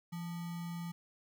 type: tone with sample-and-hold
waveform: sine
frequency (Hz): 170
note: F3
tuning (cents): -46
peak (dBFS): -38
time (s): 0.12-0.92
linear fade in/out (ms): 10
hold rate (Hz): 1050
effects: none